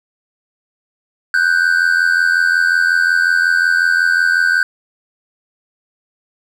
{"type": "tone pair together", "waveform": "triangle", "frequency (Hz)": [1482.5, 1568], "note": ["F#6", "G6"], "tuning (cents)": [3, 0], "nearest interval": "minor second", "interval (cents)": 97, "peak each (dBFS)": -12, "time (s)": [1.34, 4.63], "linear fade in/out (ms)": 2, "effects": []}